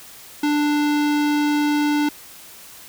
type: tone with low-pass filter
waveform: square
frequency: 295.1 Hz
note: D4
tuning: 8 cents sharp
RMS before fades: -19 dBFS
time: 0.43-2.09 s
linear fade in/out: 5 ms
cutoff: 5000 Hz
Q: 0.83
effects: white hiss -42 dBFS RMS until 2.88 s